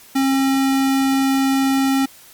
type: tone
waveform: square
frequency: 269.5 Hz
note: C#4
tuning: 49 cents flat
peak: -15 dBFS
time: 0.15-2.06 s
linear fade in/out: 10 ms
effects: white hiss -45 dBFS RMS until 2.33 s + MP3 96 kbps